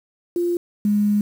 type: tone pair in turn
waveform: sine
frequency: 348.1 / 207 Hz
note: F4 / G#3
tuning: -6 / -5 cents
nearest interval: major sixth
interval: 899 cents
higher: first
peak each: -18 / -15 dBFS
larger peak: second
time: 0.36-0.57 / 0.85-1.21 s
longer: second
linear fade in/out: 2 ms
effects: 7-bit